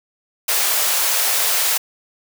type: high-pass noise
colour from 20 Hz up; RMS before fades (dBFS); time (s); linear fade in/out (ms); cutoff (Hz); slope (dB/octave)
white; -18; 0.48-1.78; 10; 480; 24
effects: none